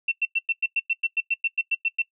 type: tone bursts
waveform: sine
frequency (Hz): 2701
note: E7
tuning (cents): +42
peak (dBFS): -20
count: 15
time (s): 0.08-2.02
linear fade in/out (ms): 5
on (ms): 36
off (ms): 100
effects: noise-tail reverb RT60 0.1 s tail -19 dB re dry